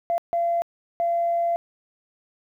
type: tone bursts at uneven times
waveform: sine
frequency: 684 Hz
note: F5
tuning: 36 cents flat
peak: -19 dBFS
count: 3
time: 0.1-0.18 / 0.33-0.62 / 1-1.56 s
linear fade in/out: 0 ms
effects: tanh soft clip ceiling -15 dBFS + 10-bit